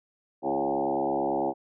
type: tone with frequency modulation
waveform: sine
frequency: 554.4 Hz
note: C#5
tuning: in tune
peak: -24 dBFS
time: 0.42-1.54 s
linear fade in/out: 50 ms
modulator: 69 Hz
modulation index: 4.2
effects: none